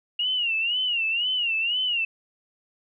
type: tone with vibrato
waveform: sine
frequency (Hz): 2829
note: F7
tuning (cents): +22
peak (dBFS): -22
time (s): 0.19-2.05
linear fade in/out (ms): 5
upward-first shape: sine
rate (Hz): 2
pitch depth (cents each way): 130
effects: none